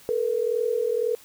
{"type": "tone pair together", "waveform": "sine", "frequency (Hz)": [440.6, 482.5], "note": ["A4", "B4"], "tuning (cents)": [2, -40], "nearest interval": "major second", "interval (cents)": 158, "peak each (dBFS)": [-25, -24], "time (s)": [0.09, 1.15], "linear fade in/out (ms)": 0, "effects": ["white hiss -51 dBFS RMS until 1.24 s"]}